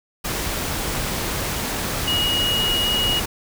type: tone in noise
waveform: sine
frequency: 2889 Hz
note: F#7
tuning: 42 cents flat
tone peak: -19 dBFS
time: 2.07-3.2 s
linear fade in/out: 10 ms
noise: pink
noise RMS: -25 dBFS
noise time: 0.24-3.26 s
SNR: +3 dB
effects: none